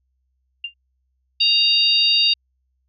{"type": "tone with exponential decay", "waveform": "sine", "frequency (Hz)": 2794, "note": "F7", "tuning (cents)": 0, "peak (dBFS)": -21, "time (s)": [0.64, 0.74], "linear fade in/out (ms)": 5, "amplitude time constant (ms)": 21}
{"type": "harmonic tone", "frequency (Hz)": 932.3, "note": "A#5", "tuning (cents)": 0, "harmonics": [3, 4, 5], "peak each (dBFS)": [-18, -18, -18], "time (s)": [1.4, 2.34], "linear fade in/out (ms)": 10}
{"effects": ["added 64 Hz sine -66 dBFS peak until 2.88 s"]}